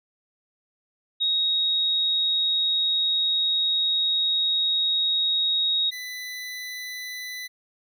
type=tone pair in turn; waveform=sine / 25% pulse; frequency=3770 / 1997.1 Hz; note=A#7 / B6; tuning=+19 / +19 cents; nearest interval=major seventh; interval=1100 cents; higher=first; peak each=-20 / -29 dBFS; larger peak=first; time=1.2-5.91 / 5.91-7.48 s; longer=first; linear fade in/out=20 ms; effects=none